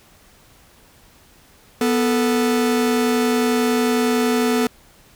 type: tone pair together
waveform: 45% pulse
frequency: 245.8 / 440.6 Hz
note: B3 / A4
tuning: -8 / +2 cents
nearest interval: minor seventh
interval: 1010 cents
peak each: -18 / -20 dBFS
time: 1.81-4.67 s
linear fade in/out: 2 ms
effects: pink hiss -51 dBFS RMS until 5.15 s